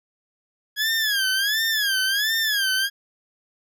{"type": "tone with vibrato", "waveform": "20% pulse", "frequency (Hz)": 1661.2, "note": "G#6", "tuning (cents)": 0, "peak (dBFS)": -15, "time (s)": [0.76, 2.9], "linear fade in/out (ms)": 50, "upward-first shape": "sine", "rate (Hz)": 1.4, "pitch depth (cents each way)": 150, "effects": []}